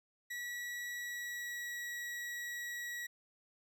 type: tone with pitch glide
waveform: 40% pulse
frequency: 1934 to 1921.8 Hz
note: B6 to B6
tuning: -37 to -48 cents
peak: -39 dBFS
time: 0.3-3.07 s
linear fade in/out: 10 ms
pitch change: -11 cents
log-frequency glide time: 0.89-1.92 s
effects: none